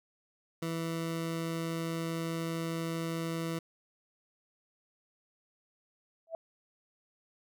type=tone; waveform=20% pulse; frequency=164.81 Hz; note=E3; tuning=in tune; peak=-28 dBFS; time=0.62-3.59 s; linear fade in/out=5 ms
type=tone with exponential growth; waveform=sine; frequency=657 Hz; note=E5; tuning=6 cents flat; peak=-30 dBFS; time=6.27-6.35 s; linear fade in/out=1 ms; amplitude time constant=17 ms
effects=none